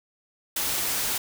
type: noise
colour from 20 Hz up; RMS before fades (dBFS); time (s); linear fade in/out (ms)
white; -27; 0.56-1.18; 5
effects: none